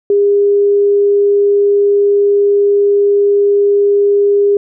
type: tone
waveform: sine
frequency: 405.1 Hz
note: G#4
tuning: 43 cents flat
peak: -7 dBFS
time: 0.1-4.57 s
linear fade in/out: 2 ms
effects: none